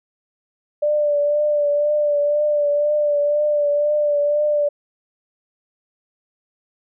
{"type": "tone with vibrato", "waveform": "sine", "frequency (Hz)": 589, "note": "D5", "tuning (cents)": 5, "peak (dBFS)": -15, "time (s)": [0.82, 4.69], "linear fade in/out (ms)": 10, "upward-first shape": "triangle", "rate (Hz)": 2, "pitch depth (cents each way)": 34, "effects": []}